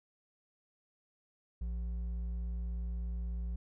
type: tone with hard clipping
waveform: sine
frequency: 58.27 Hz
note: A#1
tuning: in tune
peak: -36 dBFS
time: 1.61-3.56 s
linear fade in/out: 5 ms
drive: 5 dB
effects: none